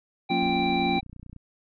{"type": "harmonic tone", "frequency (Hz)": 784, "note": "G5", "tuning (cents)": 0, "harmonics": [1, 3, 5], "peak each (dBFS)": [-26, -31, -33], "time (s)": [0.29, 1.01], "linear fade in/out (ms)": 20}
{"type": "chord", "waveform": "triangle", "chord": "Gb major seventh", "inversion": "none", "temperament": "equal with one note detuned", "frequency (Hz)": [180.88, 233.1, 277.2, 349.2], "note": ["Gb3", "Bb3", "Db4", "F4"], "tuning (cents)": [-39, 0, 0, 0], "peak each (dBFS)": -28, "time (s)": [0.3, 0.99], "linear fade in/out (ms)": 5}
{"type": "click train", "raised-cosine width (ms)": 5, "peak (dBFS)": -31, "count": 29, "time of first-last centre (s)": [0.43, 1.363], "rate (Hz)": 30}
{"effects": []}